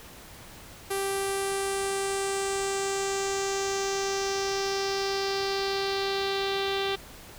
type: tone with low-pass filter sweep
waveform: sawtooth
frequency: 392 Hz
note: G4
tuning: in tune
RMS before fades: -29 dBFS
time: 0.9-6.96 s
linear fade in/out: 10 ms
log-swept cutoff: 11000 to 3600 Hz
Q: 3.6
effects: pink hiss -47 dBFS RMS until 7.38 s